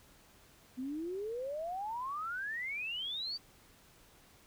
sine exponential sweep, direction up, 246.9 to 4699 Hz, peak -36 dBFS, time 0.77-3.38 s, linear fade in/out 20 ms, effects pink hiss -62 dBFS RMS until 4.46 s

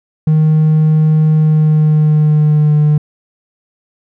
triangle tone with pitch glide, 155.56 to 150.17 Hz, D#3 to D3, 0 to +39 cents, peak -4 dBFS, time 0.27-2.98 s, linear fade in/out 5 ms, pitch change -61 cents, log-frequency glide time 1.33-2.81 s, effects tanh soft clip ceiling -1 dBFS

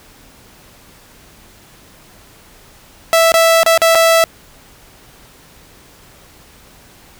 sawtooth tone with dropouts, 659 Hz, E5, 1 cent flat, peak -4 dBFS, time 3.13-4.24 s, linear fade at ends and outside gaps 0 ms, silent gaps 3.319-3.341 / 3.632-3.663 / 3.776-3.818 / 3.949-3.954 s, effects pink hiss -44 dBFS RMS until 7.19 s

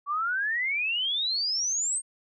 sine exponential sweep, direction up, 1125 to 8600 Hz, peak -25 dBFS, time 0.06-2.02 s, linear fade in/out 50 ms, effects none

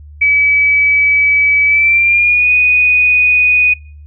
sine tone with pitch glide, 2288 to 2481 Hz, D7 to D#7, -46 to -6 cents, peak -7 dBFS, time 0.21-3.74 s, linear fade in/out 10 ms, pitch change +140 cents, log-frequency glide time 1.66-2.5 s, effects noise-tail reverb RT60 0.5 s tail -26 dB re dry + added 74 Hz sine -32 dBFS peak until 4.06 s

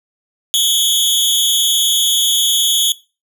sawtooth tone with amplitude modulation, 3368 Hz, G#7, 24 cents sharp, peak -4 dBFS, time 0.54-2.92 s, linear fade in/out 0 ms, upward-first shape sine, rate 281 Hz, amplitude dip 95%, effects noise-tail reverb RT60 0.3 s tail -20 dB re dry

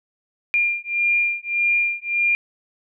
sine beating tone pair, 2400 / 2401.7 Hz, D7 / D7, +37 / +38 cents, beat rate 1.7 Hz, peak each -21 dBFS, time 0.54-2.35 s, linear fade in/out 0 ms, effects none

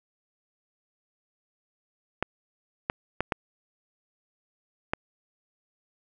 clicks, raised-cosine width 0.5 ms, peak -10 dBFS, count 5, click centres 2.226 / 2.899 / 3.206 / 3.322 / 4.935 s, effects none

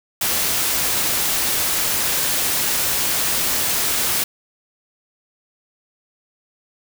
white noise, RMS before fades -20 dBFS, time 0.21-4.24 s, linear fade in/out 5 ms, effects none

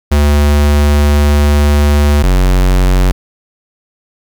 square tone pair in turn, 73.1 / 46.05 Hz, D2 / F#1, -7 / -7 cents, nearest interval minor sixth, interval 800 cents, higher first, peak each -7 dBFS, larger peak neither, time 0.11-2.23 / 2.23-3.12 s, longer first, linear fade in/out 10 ms, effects 8-bit

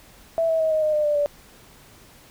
sine tone with pitch steps, 659.3 / 647.6 / 636.1 / 624.8 / 613.7 / 602.8 / 592.1 / 581.6 Hz, E5 / E5 / D#5 / D#5 / D#5 / D5 / D5 / D5, 0 / -31 / +38 / +7 / -24 / +45 / +14 / -17 cents, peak -18 dBFS, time 0.38-1.26 s, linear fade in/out 0 ms, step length 110 ms, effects pink hiss -50 dBFS RMS until 2.3 s

